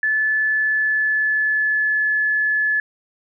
sine tone with pitch glide, 1735 to 1719 Hz, A6 to A6, -25 to -41 cents, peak -16 dBFS, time 0.03-2.8 s, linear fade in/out 2 ms, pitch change -16 cents, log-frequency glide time 0.43-2.11 s, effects none

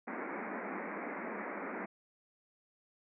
pink band-pass noise, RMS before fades -41 dBFS, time 0.07-1.86 s, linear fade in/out 10 ms, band 190 to 2300 Hz, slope 96 dB/octave, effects none

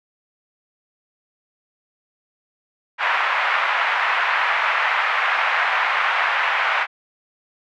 white band-pass noise, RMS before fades -20 dBFS, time 2.98-6.87 s, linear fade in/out 50 ms, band 770 to 2200 Hz, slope 24 dB/octave, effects none

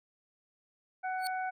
harmonic tone, 746 Hz, F#5, 14 cents sharp, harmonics 1 / 2 / 3, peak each -33 / -39 / -47 dBFS, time 1.03-1.51 s, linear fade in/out 20 ms
sawtooth tone with exponential growth, 4435 Hz, C#8, in tune, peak -30 dBFS, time 1.18-1.27 s, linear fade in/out 0 ms, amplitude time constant 18 ms
effects none

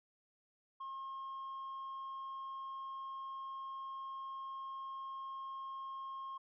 sine tone, 1074 Hz, C6, 45 cents sharp, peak -40 dBFS, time 0.8-6.38 s, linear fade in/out 10 ms, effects tanh soft clip ceiling -41 dBFS

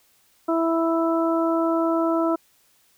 harmonic tone, 329.6 Hz, E4, in tune, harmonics 1 / 2 / 3 / 4, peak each -21 / -24 / -30 / -28 dBFS, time 0.48-2.36 s, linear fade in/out 10 ms, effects white hiss -61 dBFS RMS until 2.97 s

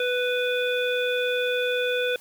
harmonic tone, 495.5 Hz, B4, 6 cents sharp, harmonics 1 / 3 / 5 / 7, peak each -24 / -29 / -31 / -32 dBFS, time 0-2.16 s, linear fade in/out 2 ms, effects white hiss -50 dBFS RMS until 2.2 s

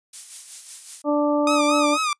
violet noise with tremolo, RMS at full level -30 dBFS, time 0.13-1.02 s, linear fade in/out 5 ms, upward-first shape sine, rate 5.4 Hz, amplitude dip 50%
harmonic tone, 293.7 Hz, D4, in tune, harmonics 1 / 2 / 3 / 4, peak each -20 / -21 / -28 / -29 dBFS, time 1.04-1.98 s, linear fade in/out 50 ms
sawtooth tone with vibrato, 1228 Hz, D#6, 23 cents flat, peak -17 dBFS, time 1.47-2.13 s, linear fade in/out 2 ms, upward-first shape sine, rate 4.2 Hz, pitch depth 79 cents each way
effects noise-tail reverb RT60 0.1 s tail -26 dB re dry + resampled to 22050 Hz

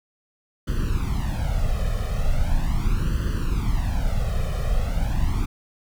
brown noise with flanger, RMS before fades -22 dBFS, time 0.67-5.46 s, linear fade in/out 10 ms, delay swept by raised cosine 0.65 to 1.65 ms, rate 0.39 Hz, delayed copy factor +1, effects none

